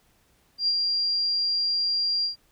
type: tone with ADSR envelope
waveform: sine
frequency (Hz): 4769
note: D8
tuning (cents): +26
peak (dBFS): -19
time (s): 0.58-2.36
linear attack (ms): 96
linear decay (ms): 46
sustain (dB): -3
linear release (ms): 120
effects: pink hiss -64 dBFS RMS until 2.51 s